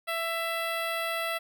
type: tone with notch filter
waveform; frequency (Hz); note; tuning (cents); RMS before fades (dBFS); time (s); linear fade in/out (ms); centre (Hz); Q
10% pulse; 665; E5; +15; -31; 0.07-1.39; 20; 6500; 0.6
effects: none